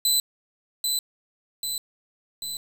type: tone with echo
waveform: 20% pulse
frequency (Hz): 4014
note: B7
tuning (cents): +27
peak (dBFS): -13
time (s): 0.05-0.2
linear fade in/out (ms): 2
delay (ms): 790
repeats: 3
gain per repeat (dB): -4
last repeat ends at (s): 2.57
effects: 7-bit